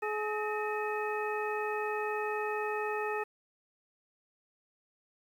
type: harmonic tone with a mistuned harmonic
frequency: 423.9 Hz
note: G#4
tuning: 35 cents sharp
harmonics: 1 / 2 / 3 / 4 / 6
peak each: -34 / -37 / -39 / -40 / -42 dBFS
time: 0.02-3.24 s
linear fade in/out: 10 ms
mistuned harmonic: 4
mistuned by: +130 cents
effects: 10-bit